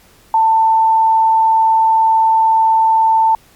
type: tone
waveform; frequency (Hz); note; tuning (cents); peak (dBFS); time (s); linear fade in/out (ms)
sine; 891; A5; +22; -8; 0.34-3.35; 2
effects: pink hiss -48 dBFS RMS until 3.55 s + MP3 96 kbps